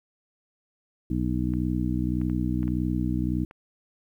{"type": "harmonic tone", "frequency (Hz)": 61.7, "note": "B1", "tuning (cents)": -1, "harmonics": [1, 2, 3, 4, 5], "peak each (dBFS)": [-30, -30, -30, -30, -30], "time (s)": [1.1, 3.45], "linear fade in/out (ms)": 5}
{"type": "clicks", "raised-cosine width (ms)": 0.5, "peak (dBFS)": -31, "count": 6, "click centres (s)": [1.537, 2.215, 2.298, 2.63, 2.679, 3.511]}
{"effects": ["10-bit"]}